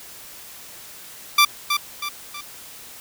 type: tone with echo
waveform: 15% pulse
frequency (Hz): 1174.7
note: D6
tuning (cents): 0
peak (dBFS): -5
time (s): 1.38-1.45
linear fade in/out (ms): 5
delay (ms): 320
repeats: 3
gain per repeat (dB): -7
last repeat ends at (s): 2.41
effects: white hiss -41 dBFS RMS until 3 s